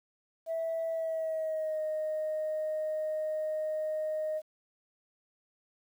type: tone with pitch glide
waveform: sine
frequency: 655 to 620.4 Hz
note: E5 to D#5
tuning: -11 to -5 cents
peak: -29 dBFS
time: 0.46-4.42 s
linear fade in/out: 50 ms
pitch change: -94 cents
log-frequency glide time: 0.89-1.81 s
effects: tanh soft clip ceiling -27 dBFS + 10-bit